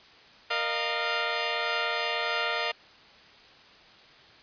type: chord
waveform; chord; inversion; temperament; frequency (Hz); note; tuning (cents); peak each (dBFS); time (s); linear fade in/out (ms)
10% pulse; Bb suspended fourth; none; equal with one note detuned; 466.2 / 611.6 / 698.5; Bb4 / Eb5 / F5; 0 / -30 / 0; -24 / -23 / -22; 0.5-2.72; 10
effects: white hiss -53 dBFS RMS until 4.42 s + resampled to 11025 Hz

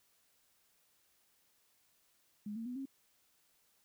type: tone with pitch steps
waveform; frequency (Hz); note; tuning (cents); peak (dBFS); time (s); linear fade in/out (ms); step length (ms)
sine; 208.4 / 227.3 / 247.8 / 270.3; G#3 / A#3 / B3 / C#4; +6 / -43 / +6 / -44; -39; 2.46-2.856; 5; 99
effects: white hiss -73 dBFS RMS until 3.84 s

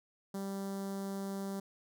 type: tone with notch filter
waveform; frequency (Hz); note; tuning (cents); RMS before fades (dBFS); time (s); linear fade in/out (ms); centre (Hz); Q
sawtooth; 196; G3; 0; -39; 0.34-1.6; 5; 2500; 0.57
effects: none

